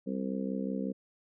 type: harmonic tone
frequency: 65.41 Hz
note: C2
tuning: in tune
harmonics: 3 / 4 / 5 / 6 / 7 / 8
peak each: -34 / -36 / -44 / -47 / -41 / -42 dBFS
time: 0.06-0.93 s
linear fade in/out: 20 ms
effects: none